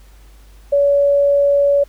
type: tone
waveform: sine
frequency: 567 Hz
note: C#5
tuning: 39 cents sharp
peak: -10 dBFS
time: 0.72-1.84 s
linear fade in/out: 10 ms
effects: added 50 Hz sine -41 dBFS peak until 1.88 s + pink hiss -52 dBFS RMS until 1.88 s